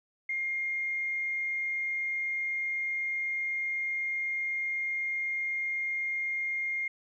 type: tone with tanh clipping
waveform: triangle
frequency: 2124 Hz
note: C7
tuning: 25 cents sharp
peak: -29 dBFS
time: 0.29-6.88 s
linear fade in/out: 5 ms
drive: 3 dB
effects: resampled to 16000 Hz